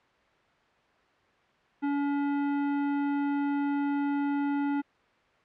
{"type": "tone with hard clipping", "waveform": "sine", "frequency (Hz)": 284.4, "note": "C#4", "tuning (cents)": 45, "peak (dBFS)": -28, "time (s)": [1.82, 4.82], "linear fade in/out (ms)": 20, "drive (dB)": 16, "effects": ["white hiss -63 dBFS RMS until 5.44 s", "low-pass 2000 Hz 12 dB/octave"]}